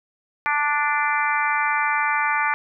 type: harmonic tone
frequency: 293.7 Hz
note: D4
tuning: in tune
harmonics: 3 / 4 / 5 / 6 / 7 / 8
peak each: -24 / -25 / -26 / -27 / -27 / -28 dBFS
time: 0.46-2.54 s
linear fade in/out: 0 ms
effects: none